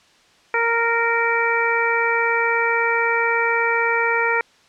harmonic tone, 463.8 Hz, A#4, 9 cents flat, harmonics 1 / 2 / 3 / 4 / 5, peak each -23 / -23 / -23 / -23 / -23 dBFS, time 0.54-4.41 s, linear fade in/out 2 ms, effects white hiss -54 dBFS RMS until 4.68 s + low-pass 5000 Hz 12 dB/octave

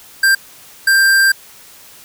square tone bursts at uneven times, 1582 Hz, G6, 15 cents sharp, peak -9 dBFS, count 2, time 0.23-0.35 / 0.87-1.32 s, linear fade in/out 5 ms, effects white hiss -41 dBFS RMS until 2.04 s

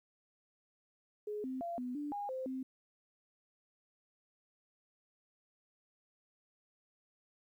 sine tone with pitch steps, 419.7 / 259.8 / 685 / 249.1 / 292.8 / 816 / 520 / 261.2 Hz, G#4 / C4 / F5 / B3 / D4 / G#5 / C5 / C4, +18 / -12 / -34 / +15 / -5 / -31 / -11 / -3 cents, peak -37 dBFS, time 1.27-2.63 s, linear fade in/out 5 ms, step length 170 ms, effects 12-bit

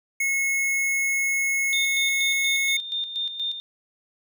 square tone, 2181 Hz, C#7, 29 cents flat, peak -22 dBFS, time 0.2-2.77 s, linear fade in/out 5 ms
sine tone with tremolo, 3622 Hz, A7, 49 cents sharp, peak -24 dBFS, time 1.73-3.6 s, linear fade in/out 0 ms, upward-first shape square, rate 4.2 Hz, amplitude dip 60%
effects none

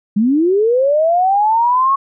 sine linear sweep, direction up, 196 to 1108.7 Hz, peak -10 dBFS, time 0.16-1.96 s, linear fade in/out 10 ms, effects none

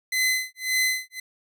sawtooth tone with tremolo, 2035 Hz, C7, 49 cents flat, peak -16 dBFS, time 0.12-1.2 s, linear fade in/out 5 ms, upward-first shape sine, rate 1.8 Hz, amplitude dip 100%, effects none

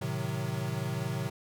square chord, A diminished seventh, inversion none, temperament equal, 110 / 130.81 / 155.56 / 185 Hz, A2 / C3 / Eb3 / Gb3, 0 / 0 / 0 / 0 cents, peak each -38 / -35 / -38 / -40 dBFS, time 0.01-1.3 s, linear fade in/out 10 ms, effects none

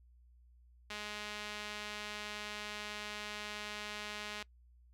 sawtooth tone with band-pass filter, 209.2 Hz, G#3, 13 cents sharp, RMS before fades -44 dBFS, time 0.9-4.43 s, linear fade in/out 5 ms, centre 3000 Hz, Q 0.96, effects noise-tail reverb RT60 0.1 s tail -22 dB re dry + added 60 Hz sine -60 dBFS peak until 4.93 s

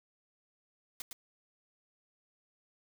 white noise with echo, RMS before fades -41 dBFS, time 1-1.02 s, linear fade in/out 2 ms, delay 110 ms, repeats 1, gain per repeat -3 dB, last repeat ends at 1.13 s, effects none

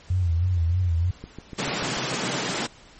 sine tone with vibrato, 87.31 Hz, F2, in tune, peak -19 dBFS, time 0.1-1.11 s, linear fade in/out 5 ms, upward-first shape sine, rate 3.2 Hz, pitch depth 100 cents each way
click train, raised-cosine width 3 ms, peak -23 dBFS, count 6, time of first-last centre 1.24-1.971 s, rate 6.84 Hz
pink high-pass noise, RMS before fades -27 dBFS, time 1.58-2.67 s, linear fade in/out 10 ms, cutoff 120 Hz, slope 96 dB/octave
effects pink hiss -50 dBFS RMS until 2.99 s + MP3 32 kbps

